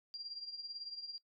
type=tone with tremolo; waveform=sine; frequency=4763 Hz; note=D8; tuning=24 cents sharp; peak=-40 dBFS; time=0.14-1.18 s; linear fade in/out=0 ms; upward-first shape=triangle; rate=18 Hz; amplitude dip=80%; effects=noise-tail reverb RT60 0.1 s tail -22 dB re dry